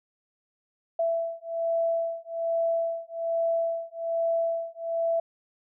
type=beating tone pair; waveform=sine; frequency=665 / 666.2 Hz; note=E5 / E5; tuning=+15 / +18 cents; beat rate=1.2 Hz; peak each=-28 dBFS; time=0.99-5.2 s; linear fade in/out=5 ms; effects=none